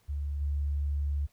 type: tone with level steps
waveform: sine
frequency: 71.9 Hz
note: D2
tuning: 36 cents flat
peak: -30 / -27 dBFS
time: 0.08-1.27 s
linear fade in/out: 20 ms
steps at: 0.4 s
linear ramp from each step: 20 ms
effects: pink hiss -68 dBFS RMS until 1.32 s